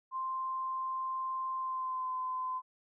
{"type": "tone with pitch glide", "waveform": "sine", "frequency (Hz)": [1046.5, 1026.1], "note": ["C6", "C6"], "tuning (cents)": [0, -34], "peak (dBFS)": -33, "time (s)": [0.11, 2.62], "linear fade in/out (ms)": 50, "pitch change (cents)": -34, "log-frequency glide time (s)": [1.56, 2.13], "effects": []}